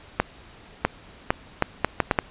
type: accelerating click train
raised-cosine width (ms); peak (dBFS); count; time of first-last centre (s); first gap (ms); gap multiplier
0.5; -3; 8; 0.2-2.188; 650; 0.7
effects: pink hiss -48 dBFS RMS until 2.3 s + resampled to 8000 Hz